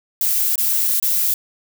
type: noise with dropouts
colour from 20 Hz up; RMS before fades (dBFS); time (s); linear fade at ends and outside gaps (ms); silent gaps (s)
violet; -18; 0.21-1.34; 2; 0.557-0.579 / 1-1.025
effects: none